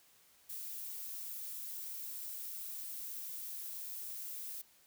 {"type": "noise", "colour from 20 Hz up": "violet", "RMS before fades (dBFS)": -44, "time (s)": [0.49, 4.62], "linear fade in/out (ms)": 10, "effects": ["white hiss -66 dBFS RMS until 4.86 s"]}